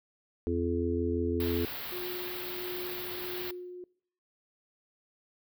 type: harmonic tone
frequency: 85.8 Hz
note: F2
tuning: 30 cents flat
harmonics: 1 / 3 / 4 / 5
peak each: -33 / -33 / -33 / -33 dBFS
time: 0.47-1.65 s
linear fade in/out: 0 ms
type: band-stop noise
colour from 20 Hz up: white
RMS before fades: -39 dBFS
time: 1.4-3.51 s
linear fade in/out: 2 ms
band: 4600 to 13000 Hz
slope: 48 dB/octave
type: tone with tremolo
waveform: sine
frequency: 359.3 Hz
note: F4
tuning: 49 cents sharp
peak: -36 dBFS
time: 1.92-3.84 s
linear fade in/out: 2 ms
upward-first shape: sine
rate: 1.5 Hz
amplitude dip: 40%
effects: noise-tail reverb RT60 0.6 s tail -24 dB re dry